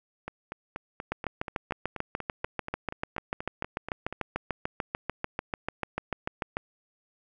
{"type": "two click trains", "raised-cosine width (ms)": 0.5, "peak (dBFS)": [-20, -14], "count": [17, 38], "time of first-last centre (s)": [[0.28, 4.126], [1.12, 6.569]], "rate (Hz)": [4.16, 6.79], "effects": []}